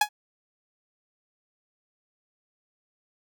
sawtooth tone with exponential decay, 838 Hz, G#5, 15 cents sharp, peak -11 dBFS, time 0.01-0.09 s, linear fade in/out 5 ms, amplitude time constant 17 ms, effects none

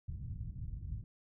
white low-pass noise, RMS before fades -42 dBFS, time 0.08-1.04 s, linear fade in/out 5 ms, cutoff 120 Hz, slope 24 dB/octave, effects none

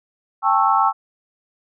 sine chord, A dominant seventh, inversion third, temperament just, 792 / 880 / 1100 / 1320 Hz, G5 / A5 / C#6 / E6, +18 / 0 / -14 / +2 cents, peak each -19 dBFS, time 0.42-0.93 s, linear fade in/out 50 ms, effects none

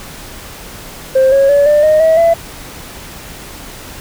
sine tone with pitch steps, 527 / 548.4 / 570.7 / 593.9 / 618.1 / 643.2 / 669.4 Hz, C5 / C#5 / D5 / D5 / D#5 / E5 / E5, +12 / -19 / -50 / +19 / -12 / -43 / +26 cents, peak -4 dBFS, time 1.15-2.34 s, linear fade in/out 10 ms, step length 170 ms, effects tanh soft clip ceiling -4 dBFS + pink hiss -31 dBFS RMS until 4 s

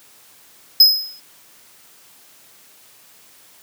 square tone with exponential decay, 5090 Hz, D#8, 39 cents sharp, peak -4 dBFS, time 0.8-1.2 s, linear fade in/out 5 ms, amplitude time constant 85 ms, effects white hiss -49 dBFS RMS until 3.62 s + high-pass 100 Hz 12 dB/octave

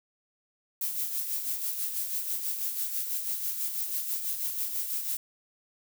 violet noise with tremolo, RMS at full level -30 dBFS, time 0.81-5.17 s, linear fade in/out 2 ms, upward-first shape sine, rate 6.1 Hz, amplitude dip 50%, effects none

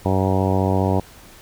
harmonic tone, 95.1 Hz, F#2, 48 cents sharp, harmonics 1 / 2 / 3 / 4 / 5 / 6 / 7 / 8 / 9 / 10, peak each -20 / -23 / -25 / -26 / -27 / -28 / -28 / -29 / -30 / -30 dBFS, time 0.05-1 s, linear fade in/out 5 ms, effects pink hiss -45 dBFS RMS until 1.41 s

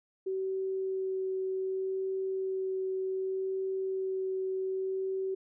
sine tone with vibrato, 380 Hz, F#4, 46 cents sharp, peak -30 dBFS, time 0.26-5.35 s, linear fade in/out 10 ms, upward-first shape sine, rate 0.66 Hz, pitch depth 8 cents each way, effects none

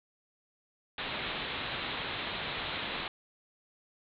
white low-pass noise, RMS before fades -37 dBFS, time 0.98-3.08 s, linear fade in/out 2 ms, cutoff 4000 Hz, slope 96 dB/octave, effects none

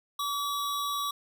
square tone pair together, 1141 / 3838 Hz, C#6 / A#7, +50 / +50 cents, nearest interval octave + major sixth, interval 2100 cents, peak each -31 / -36 dBFS, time 0.19-1.11 s, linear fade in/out 5 ms, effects none

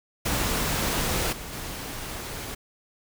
pink noise with level steps, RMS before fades -26 / -38 / -35 dBFS, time 0.25-2.55 s, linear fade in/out 10 ms, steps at 1.32 / 1.52 s, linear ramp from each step 10 ms, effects none

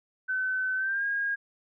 sine tone with pitch glide, 1520 to 1629.1 Hz, F#6 to G#6, +46 to -34 cents, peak -26 dBFS, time 0.28-1.36 s, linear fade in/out 20 ms, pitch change +120 cents, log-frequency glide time 0.76-1.05 s, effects none

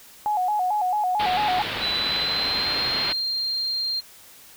sine tone with vibrato, 785 Hz, G5, 2 cents sharp, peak -20 dBFS, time 0.26-1.62 s, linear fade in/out 0 ms, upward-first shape square, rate 4.5 Hz, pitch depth 120 cents each way
white low-pass noise, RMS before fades -29 dBFS, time 1.19-3.13 s, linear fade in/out 10 ms, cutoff 4200 Hz, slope 48 dB/octave
sine tone with pitch glide, 3980 to 4190 Hz, B7 to C8, +13 to +2 cents, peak -23 dBFS, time 1.81-4.01 s, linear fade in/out 20 ms, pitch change +89 cents, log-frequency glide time 1.96-2.81 s
effects white hiss -48 dBFS RMS until 4.56 s

